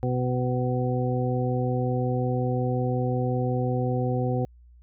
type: harmonic tone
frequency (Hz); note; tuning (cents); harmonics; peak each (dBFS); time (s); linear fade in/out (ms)
125.5; B2; +28; 1 / 2 / 3 / 4 / 6; -25 / -30 / -33 / -30 / -34; 0.03-4.45; 0
effects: added 60 Hz sine -49 dBFS peak until 4.82 s